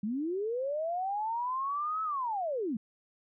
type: linear two-way sweep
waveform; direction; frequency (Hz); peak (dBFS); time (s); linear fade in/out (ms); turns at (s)
sine; up then down; 196 to 1306 to 196; -30; 0.03-2.77; 5; 2.03
effects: none